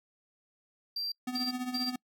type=tone bursts; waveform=triangle; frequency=4715 Hz; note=D8; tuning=6 cents sharp; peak=-31 dBFS; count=3; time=0.96-1.9 s; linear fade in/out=5 ms; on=160 ms; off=230 ms
type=tone with tremolo; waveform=square; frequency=251 Hz; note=B3; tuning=28 cents sharp; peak=-31 dBFS; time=1.27-1.96 s; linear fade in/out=5 ms; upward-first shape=triangle; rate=15 Hz; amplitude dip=75%
effects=noise-tail reverb RT60 0.1 s tail -26 dB re dry